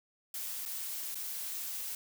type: noise with dropouts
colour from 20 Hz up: blue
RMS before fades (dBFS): -39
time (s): 0.34-1.95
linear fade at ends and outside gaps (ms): 2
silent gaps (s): 0.653-0.659 / 1.146-1.154
effects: none